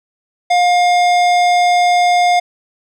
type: tone with hard clipping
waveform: sine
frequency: 710 Hz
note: F5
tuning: 28 cents sharp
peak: -11 dBFS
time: 0.5-2.4 s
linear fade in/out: 10 ms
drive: 15 dB
effects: none